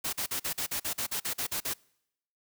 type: noise bursts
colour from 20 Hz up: white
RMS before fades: -32 dBFS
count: 13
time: 0.04-1.738 s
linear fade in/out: 10 ms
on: 90 ms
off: 44 ms
effects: noise-tail reverb RT60 0.8 s tail -26 dB re dry